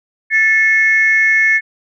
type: tone pair together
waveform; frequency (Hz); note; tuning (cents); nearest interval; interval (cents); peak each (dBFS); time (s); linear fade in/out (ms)
sine; 1760 / 2174; A6 / C#7; 0 / -34; major third; 366; -11; 0.3-1.61; 50
effects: tanh soft clip ceiling -2 dBFS

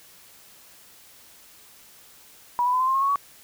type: tone with pitch steps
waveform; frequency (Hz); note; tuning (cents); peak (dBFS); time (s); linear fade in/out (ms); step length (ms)
sine; 971 / 992 / 1013.4 / 1035.3 / 1057.7 / 1080.5 / 1103.8 / 1127.7; B5 / B5 / B5 / C6 / C6 / C#6 / C#6 / C#6; -30 / +7 / +44 / -19 / +18 / -45 / -8 / +29; -19; 2.59-3.158; 0; 71
effects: white hiss -51 dBFS RMS until 3.43 s

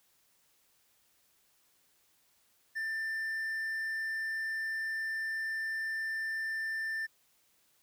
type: tone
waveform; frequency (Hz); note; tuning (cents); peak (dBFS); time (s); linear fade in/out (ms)
triangle; 1783; A6; +22; -31; 2.75-7.07; 20
effects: white hiss -70 dBFS RMS until 7.82 s

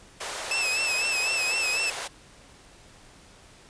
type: high-pass noise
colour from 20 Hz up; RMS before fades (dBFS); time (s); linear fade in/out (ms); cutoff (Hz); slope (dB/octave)
pink; -34; 0.2-2.08; 10; 460; 24
type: tone with vibrato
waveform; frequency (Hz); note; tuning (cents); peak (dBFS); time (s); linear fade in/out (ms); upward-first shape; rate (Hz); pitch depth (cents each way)
sawtooth; 2600; E7; -24; -21; 0.51-1.9; 2; sine; 4; 62
effects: pink hiss -52 dBFS RMS until 3.69 s + resampled to 22050 Hz

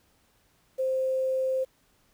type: tone with quantisation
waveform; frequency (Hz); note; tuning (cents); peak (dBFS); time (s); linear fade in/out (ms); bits
sine; 523.3; C5; 0; -24; 0.78-1.65; 20; 9
effects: pink hiss -66 dBFS RMS until 2.13 s

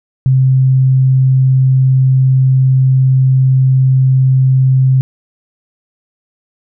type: tone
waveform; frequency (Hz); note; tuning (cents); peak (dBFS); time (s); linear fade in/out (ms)
sine; 131.3; C3; +6; -6; 0.26-5.01; 0
effects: none

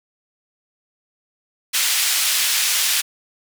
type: band-pass noise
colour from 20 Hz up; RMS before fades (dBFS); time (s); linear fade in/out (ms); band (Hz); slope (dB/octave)
pink; -19; 1.73-3.02; 20; 2600 to 16000; 12
effects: none

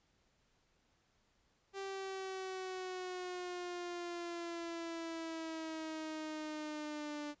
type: exponential sweep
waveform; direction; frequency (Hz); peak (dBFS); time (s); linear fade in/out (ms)
sawtooth; down; 392 to 293.7; -37; 1.73-7.35; 50
effects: pink hiss -75 dBFS RMS until 7.4 s + resampled to 16000 Hz

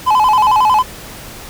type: tone with vibrato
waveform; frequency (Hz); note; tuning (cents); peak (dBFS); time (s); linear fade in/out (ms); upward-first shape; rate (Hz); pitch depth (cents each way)
triangle; 932.3; A#5; 0; -6; 0.06-0.83; 20; square; 11; 150
effects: pink hiss -32 dBFS RMS until 1.49 s

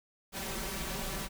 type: noise with comb filter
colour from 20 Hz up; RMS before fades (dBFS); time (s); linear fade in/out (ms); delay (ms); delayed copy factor
pink; -37; 0.32-1.29; 50; 5.2; +0.8
effects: none

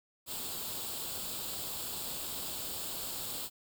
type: noise with comb filter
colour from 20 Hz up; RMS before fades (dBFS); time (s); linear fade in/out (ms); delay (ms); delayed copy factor
white; -39; 0.26-3.5; 50; 0.25; +0.65
effects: none

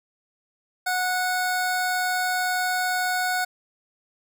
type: tone pair together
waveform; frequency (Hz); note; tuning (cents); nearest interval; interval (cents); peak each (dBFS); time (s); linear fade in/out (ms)
square; 733 / 1471.9; F#5 / F#6; -16 / -9; octave; 1207; -26; 0.86-3.45; 10
effects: none

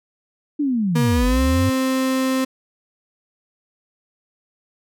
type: linear two-way sweep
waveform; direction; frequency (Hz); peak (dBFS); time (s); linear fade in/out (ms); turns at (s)
sine; down then up; 303.1 to 45.23 to 102.4; -17; 0.59-1.7; 10; 1.25
type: tone with pitch glide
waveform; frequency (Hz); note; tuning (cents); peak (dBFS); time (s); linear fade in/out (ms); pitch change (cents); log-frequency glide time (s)
35% pulse; 238.8 to 261.9; A#3 to C4; +42 to +2; -16; 0.95-2.45; 10; +160; 1.12-1.4
effects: none

